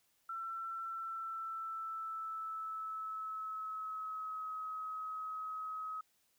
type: tone with pitch glide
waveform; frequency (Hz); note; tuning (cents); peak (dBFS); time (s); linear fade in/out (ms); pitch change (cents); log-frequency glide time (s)
sine; 1343 to 1273.5; E6 to D#6; +32 to +40; -39; 0.29-6.01; 5; -92; 0.86-4.54
effects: white hiss -75 dBFS RMS until 6.38 s